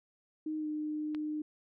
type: tone with pitch glide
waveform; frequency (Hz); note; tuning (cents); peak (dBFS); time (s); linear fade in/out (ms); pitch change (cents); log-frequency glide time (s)
sine; 310 to 304; D#4 to D#4; -6 to -40; -33; 0.46-1.42; 5; -34; 0.58-0.67
type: click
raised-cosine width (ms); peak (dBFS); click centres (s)
0.3; -30; 1.148
effects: none